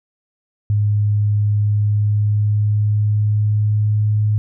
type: tone with pitch glide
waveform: sine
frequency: 104.1 to 105.98 Hz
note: G#2 to G#2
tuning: +5 to +36 cents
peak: -13 dBFS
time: 0.7-4.38 s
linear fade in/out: 0 ms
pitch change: +31 cents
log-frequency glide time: 1.56-4.11 s
effects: none